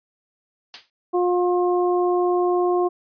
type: noise with exponential decay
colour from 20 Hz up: blue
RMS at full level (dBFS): -24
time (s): 0.74-0.9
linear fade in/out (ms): 1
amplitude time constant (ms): 34
type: harmonic tone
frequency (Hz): 356.5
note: F4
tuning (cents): +36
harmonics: 1 / 2 / 3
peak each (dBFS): -18 / -24 / -28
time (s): 1.13-2.89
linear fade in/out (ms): 20
effects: resampled to 11025 Hz